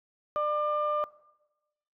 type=tone pair together; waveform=sine; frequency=598 / 1196 Hz; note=D5 / D6; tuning=+31 / +31 cents; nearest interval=octave; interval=1200 cents; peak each=-28 / -27 dBFS; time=0.36-1.04 s; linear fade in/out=0 ms; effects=noise-tail reverb RT60 1.0 s tail -20 dB re dry + tanh soft clip ceiling -20 dBFS